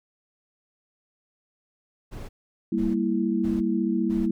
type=noise bursts; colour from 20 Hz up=brown; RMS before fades=-37 dBFS; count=4; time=2.11-4.27 s; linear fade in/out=20 ms; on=180 ms; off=480 ms
type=chord; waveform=sine; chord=E diminished; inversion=first; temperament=equal with one note detuned; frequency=198.39 / 233.1 / 329.6 Hz; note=G3 / Bb3 / E4; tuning=+21 / 0 / 0 cents; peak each=-26 dBFS; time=2.72-4.31 s; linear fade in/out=5 ms
effects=none